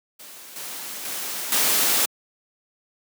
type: noise with level steps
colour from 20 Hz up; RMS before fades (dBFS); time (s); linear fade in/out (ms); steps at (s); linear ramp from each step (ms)
white; -42 / -34 / -30 / -20; 0.19-2.06; 10; 0.56 / 1.05 / 1.52; 2
effects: high-pass 200 Hz 12 dB/octave